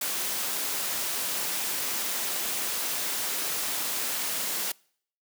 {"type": "noise", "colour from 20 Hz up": "white", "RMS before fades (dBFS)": -30, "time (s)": [0.01, 4.72], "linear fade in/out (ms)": 5, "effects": ["noise-tail reverb RT60 0.6 s tail -26 dB re dry", "high-pass 200 Hz 12 dB/octave"]}